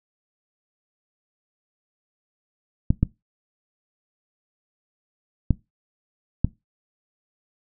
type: clicks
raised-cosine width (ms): 5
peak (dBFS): -5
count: 4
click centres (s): 2.905 / 3.03 / 5.507 / 6.446
effects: noise-tail reverb RT60 0.2 s tail -20 dB re dry